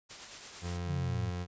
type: noise with tremolo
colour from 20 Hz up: white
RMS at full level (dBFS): -44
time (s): 0.09-0.78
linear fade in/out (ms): 20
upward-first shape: triangle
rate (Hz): 8.8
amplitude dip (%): 40
type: tone with pitch glide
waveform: 30% pulse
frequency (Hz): 87.5 to 88.88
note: F2 to F2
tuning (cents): +4 to +31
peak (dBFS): -32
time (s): 0.61-1.47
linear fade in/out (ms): 50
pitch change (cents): +27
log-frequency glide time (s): 0.73-1.18
type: exponential sweep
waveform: sine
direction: down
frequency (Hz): 152.6 to 103.83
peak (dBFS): -32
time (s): 0.86-1.32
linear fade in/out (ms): 50
effects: resampled to 16000 Hz